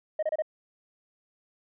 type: tone bursts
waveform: sine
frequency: 622 Hz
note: D#5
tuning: 1 cent flat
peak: -22 dBFS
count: 4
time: 0.19-0.422 s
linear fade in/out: 5 ms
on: 37 ms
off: 28 ms
effects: tanh soft clip ceiling -23 dBFS